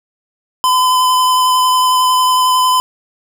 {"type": "tone with vibrato", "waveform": "square", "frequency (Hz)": 1015, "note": "B5", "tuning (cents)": 47, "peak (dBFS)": -10, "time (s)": [0.64, 2.8], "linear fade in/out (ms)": 0, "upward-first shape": "sine", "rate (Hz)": 11, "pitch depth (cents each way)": 12, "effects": []}